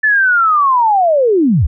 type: linear sweep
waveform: sine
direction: down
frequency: 1760 to 51.91 Hz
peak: -8 dBFS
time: 0.03-1.67 s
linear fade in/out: 10 ms
effects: none